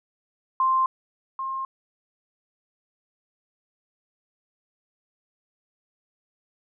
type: tone pair in turn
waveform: sine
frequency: 1050 / 1064.7 Hz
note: C6 / C6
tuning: +6 / +30 cents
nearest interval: unison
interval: 24 cents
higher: second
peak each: -18 / -27 dBFS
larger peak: first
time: 0.6-0.86 / 1.39-1.65 s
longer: neither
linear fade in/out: 2 ms
effects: none